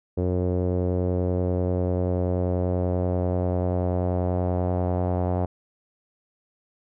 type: tone with low-pass filter sweep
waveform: sawtooth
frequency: 90.3 Hz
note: F#2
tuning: 42 cents flat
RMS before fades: -24 dBFS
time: 0.17-5.46 s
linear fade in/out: 10 ms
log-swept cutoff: 470 to 710 Hz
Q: 2.7
effects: none